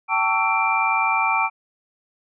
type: tone cluster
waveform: sine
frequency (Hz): 771 / 890 / 1130 / 1320 / 2361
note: G5 / A5 / C#6 / E6 / D7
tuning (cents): -29 / +20 / +33 / +2 / +9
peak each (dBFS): -26 / -22 / -25 / -26 / -22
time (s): 0.08-1.5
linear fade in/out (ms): 50
effects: none